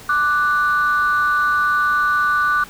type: tone pair together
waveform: sine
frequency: 1174.7 / 1480 Hz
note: D6 / F#6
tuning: 0 / 0 cents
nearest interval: major third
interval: 400 cents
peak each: -16 dBFS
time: 0.09-2.64 s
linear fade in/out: 5 ms
effects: tanh soft clip ceiling -9 dBFS + pink hiss -40 dBFS RMS until 2.69 s